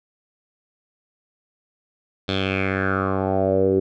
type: tone with low-pass filter sweep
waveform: 10% pulse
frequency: 96 Hz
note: G2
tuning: 36 cents flat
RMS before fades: -21 dBFS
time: 2.28-3.8 s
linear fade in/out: 10 ms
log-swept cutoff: 3800 to 380 Hz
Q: 4.9
effects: none